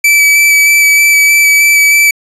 45% pulse tone with vibrato, 2305 Hz, D7, 33 cents flat, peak -4 dBFS, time 0.04-2.11 s, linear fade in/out 5 ms, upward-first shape square, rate 3.2 Hz, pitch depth 10 cents each way, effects resampled to 32000 Hz

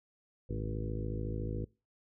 harmonic tone with a mistuned harmonic, 53.9 Hz, A1, 35 cents flat, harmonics 1 / 2 / 3 / 4 / 5 / 6 / 7 / 8 / 9, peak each -38 / -38 / -44 / -45 / -46 / -46 / -46 / -50 / -46 dBFS, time 0.49-1.65 s, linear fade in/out 10 ms, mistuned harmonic 3, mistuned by -75 cents, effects noise-tail reverb RT60 0.3 s tail -24 dB re dry

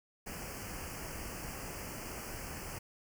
pink band-stop noise, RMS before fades -43 dBFS, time 0.26-2.79 s, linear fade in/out 10 ms, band 3000 to 4600 Hz, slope 96 dB/octave, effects none

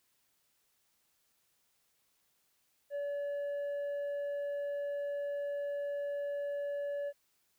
sine tone with tanh clipping, 572 Hz, D5, 46 cents flat, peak -35 dBFS, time 2.9-7.13 s, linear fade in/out 50 ms, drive 4 dB, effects white hiss -75 dBFS RMS until 7.58 s

